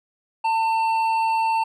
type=tone with hard clipping; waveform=sine; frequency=897 Hz; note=A5; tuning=33 cents sharp; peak=-20 dBFS; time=0.44-1.64 s; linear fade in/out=10 ms; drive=7 dB; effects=none